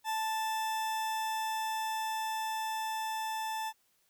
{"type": "tone with level ramp", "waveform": "40% pulse", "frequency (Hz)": 880, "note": "A5", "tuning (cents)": 0, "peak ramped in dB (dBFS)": [-30, -33], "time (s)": [0.04, 3.73], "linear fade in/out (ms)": 50, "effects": ["white hiss -72 dBFS RMS until 4.09 s"]}